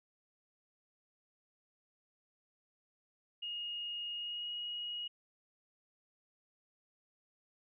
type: tone with pitch glide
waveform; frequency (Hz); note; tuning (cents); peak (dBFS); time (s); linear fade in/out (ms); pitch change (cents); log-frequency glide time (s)
sine; 2862 to 2892; F7 to F#7; +42 to -40; -38; 3.42-5.08; 10; +18; 4.15-4.5
effects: none